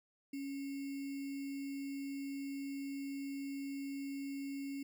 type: tone with sample-and-hold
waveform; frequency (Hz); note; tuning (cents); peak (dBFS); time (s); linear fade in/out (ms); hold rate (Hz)
sine; 276.9; C#4; -2; -39; 0.33-4.83; 5; 2450
effects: none